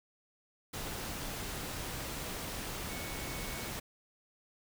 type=tone in noise; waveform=sine; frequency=2217 Hz; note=C#7; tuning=in tune; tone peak=-49 dBFS; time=2.89-3.7 s; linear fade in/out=10 ms; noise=pink; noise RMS=-40 dBFS; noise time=0.73-3.8 s; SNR=-12 dB; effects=none